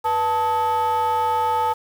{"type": "tone with frequency modulation", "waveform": "sine", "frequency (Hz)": 880, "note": "A5", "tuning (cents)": 0, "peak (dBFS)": -15, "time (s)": [0.04, 1.74], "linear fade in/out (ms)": 20, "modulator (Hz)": 392, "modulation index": 0.67, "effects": ["tanh soft clip ceiling -17 dBFS", "7-bit"]}